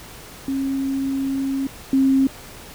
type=tone pair in turn; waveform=sine; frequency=270.9 / 267.9 Hz; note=C#4 / C4; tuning=-40 / +41 cents; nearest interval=unison; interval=19 cents; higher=first; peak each=-20 / -13 dBFS; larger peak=second; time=0.48-1.67 / 1.93-2.27 s; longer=first; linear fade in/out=2 ms; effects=pink hiss -40 dBFS RMS until 2.74 s